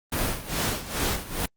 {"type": "noise with tremolo", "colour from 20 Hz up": "pink", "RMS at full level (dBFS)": -25, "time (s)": [0.12, 1.46], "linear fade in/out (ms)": 5, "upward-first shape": "sine", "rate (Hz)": 2.4, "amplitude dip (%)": 80, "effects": ["Opus 32 kbps"]}